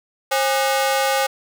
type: ring-modulated tone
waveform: sawtooth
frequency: 677 Hz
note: E5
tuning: 46 cents sharp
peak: -10 dBFS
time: 0.31-1.27 s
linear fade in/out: 10 ms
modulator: 141 Hz
effects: none